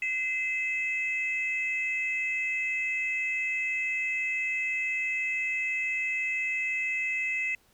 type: tone pair together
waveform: sine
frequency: 2054 / 2600 Hz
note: C7 / E7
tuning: -33 / -24 cents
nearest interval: major third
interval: 409 cents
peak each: -29 / -29 dBFS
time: 0.02-7.55 s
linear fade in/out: 2 ms
effects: tanh soft clip ceiling -21 dBFS + pink hiss -64 dBFS RMS until 7.73 s